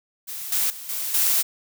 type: noise with level steps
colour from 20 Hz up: blue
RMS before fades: -33 / -22 / -37 / -28 / -20 dBFS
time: 0.27-1.43 s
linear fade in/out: 20 ms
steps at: 0.52 / 0.7 / 0.89 / 1.14 s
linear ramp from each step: 2 ms
effects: none